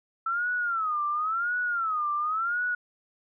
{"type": "tone with vibrato", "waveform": "sine", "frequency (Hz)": 1318.5, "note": "E6", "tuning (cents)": 0, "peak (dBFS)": -25, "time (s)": [0.26, 2.75], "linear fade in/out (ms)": 5, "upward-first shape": "sine", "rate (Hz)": 0.94, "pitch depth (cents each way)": 190, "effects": []}